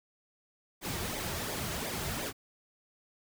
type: noise with flanger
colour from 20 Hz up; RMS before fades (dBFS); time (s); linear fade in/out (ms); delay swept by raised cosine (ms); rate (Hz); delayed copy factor
pink; -36; 0.81-2.33; 50; 0.7 to 4.1; 2.8; -0.65
effects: none